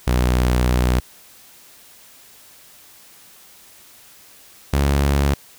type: tone pair in turn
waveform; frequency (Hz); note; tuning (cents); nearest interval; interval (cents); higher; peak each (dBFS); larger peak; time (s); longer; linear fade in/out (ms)
sawtooth; 61.74 / 70.26; B1 / C#2; 0 / +24; major second; 224; second; -11; neither; 0.07-1 / 4.73-5.34; first; 5
effects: white hiss -47 dBFS RMS until 5.58 s